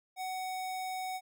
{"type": "tone", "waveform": "square", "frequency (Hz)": 747, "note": "F#5", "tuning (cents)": 16, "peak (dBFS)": -36, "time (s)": [0.16, 1.21], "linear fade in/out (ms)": 50, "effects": []}